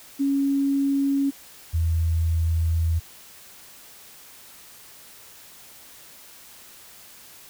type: tone pair in turn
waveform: sine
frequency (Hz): 277.2 / 82.25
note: C#4 / E2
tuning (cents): 0 / -3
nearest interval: octave + major sixth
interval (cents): 2103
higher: first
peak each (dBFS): -19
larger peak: neither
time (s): 0.19-1.31 / 1.73-3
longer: second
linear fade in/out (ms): 20
effects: white hiss -47 dBFS RMS until 7.49 s